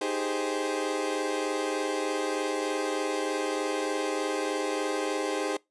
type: chord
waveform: 30% pulse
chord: Ab major seventh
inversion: second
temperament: equal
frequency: 311.1 / 392 / 415.3 / 523.3 Hz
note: Eb4 / G4 / Ab4 / C5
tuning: 0 / 0 / 0 / 0 cents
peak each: -31 dBFS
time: 0.01-5.57 s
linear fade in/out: 5 ms
effects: noise-tail reverb RT60 0.2 s tail -23 dB re dry + resampled to 24000 Hz